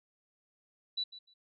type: tone with echo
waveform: sine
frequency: 3951 Hz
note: B7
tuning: in tune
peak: -31 dBFS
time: 0.97-1.04 s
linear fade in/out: 10 ms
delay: 150 ms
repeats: 2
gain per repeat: -15 dB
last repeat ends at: 1.34 s
effects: none